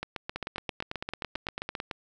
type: two click trains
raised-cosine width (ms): 0.3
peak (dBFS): -17 / -17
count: 15 / 14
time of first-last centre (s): 0.36-1.912 / 0.03-1.752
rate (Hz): 9.02 / 7.55
effects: none